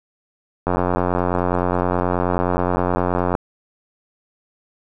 click train, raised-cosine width 1 ms, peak -5 dBFS, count 241, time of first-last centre 0.67-3.352 s, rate 89.5 Hz, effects none

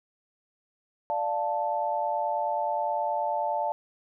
sine chord, D minor, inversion none, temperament equal with one note detuned, 589 / 698.5 / 880 Hz, D5 / F5 / A5, +5 / 0 / 0 cents, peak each -31 / -31 / -28 dBFS, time 1.1-3.72 s, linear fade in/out 0 ms, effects none

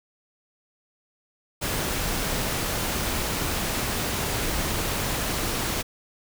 pink noise, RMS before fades -27 dBFS, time 1.61-5.83 s, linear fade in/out 20 ms, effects none

